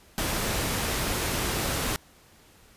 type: noise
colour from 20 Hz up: pink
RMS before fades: -28 dBFS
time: 0.18-1.96 s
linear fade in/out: 0 ms
effects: pink hiss -56 dBFS RMS until 2.76 s + resampled to 32000 Hz